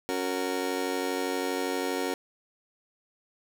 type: chord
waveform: 30% pulse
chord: F# major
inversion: second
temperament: just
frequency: 277.5 / 370 / 462.5 Hz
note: C#4 / F#4 / A#4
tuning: +2 / 0 / -14 cents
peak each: -30 dBFS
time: 0.09-2.14 s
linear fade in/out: 0 ms
effects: none